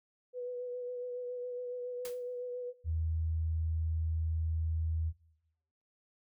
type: tone with vibrato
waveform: sine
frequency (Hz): 493.7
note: B4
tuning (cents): -1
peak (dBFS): -36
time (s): 0.33-2.74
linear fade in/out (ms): 50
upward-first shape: sine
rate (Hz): 7.2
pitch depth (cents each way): 18
type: noise with exponential decay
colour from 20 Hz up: white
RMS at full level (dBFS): -42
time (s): 2.05-2.23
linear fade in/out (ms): 1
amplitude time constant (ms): 37
type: tone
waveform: sine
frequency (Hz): 80.6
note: E2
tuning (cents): -38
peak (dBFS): -30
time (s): 2.84-5.13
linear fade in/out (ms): 50
effects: noise-tail reverb RT60 0.9 s tail -21 dB re dry